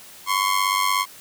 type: ring-modulated tone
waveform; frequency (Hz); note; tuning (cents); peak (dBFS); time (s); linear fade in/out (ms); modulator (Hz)
sawtooth; 1068; C6; +35; -12; 0.26-1.06; 50; 48.4
effects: white hiss -44 dBFS RMS until 1.2 s